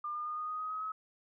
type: tone with pitch steps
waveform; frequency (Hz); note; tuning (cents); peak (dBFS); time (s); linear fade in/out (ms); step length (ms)
sine; 1200 / 1211.1 / 1222.4 / 1233.7 / 1245.2 / 1256.8 / 1268.4 / 1280.2; D6 / D#6 / D#6 / D#6 / D#6 / D#6 / D#6 / D#6; +37 / -47 / -31 / -15 / +1 / +17 / +33 / +49; -35; 0.04-0.92; 5; 110
effects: none